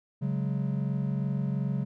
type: chord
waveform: triangle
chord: C# suspended fourth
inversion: none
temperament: equal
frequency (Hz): 138.59 / 185 / 207.7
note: C#3 / F#3 / G#3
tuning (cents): 0 / 0 / 0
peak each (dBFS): -27 / -30 / -33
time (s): 0.21-1.85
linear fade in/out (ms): 20
effects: none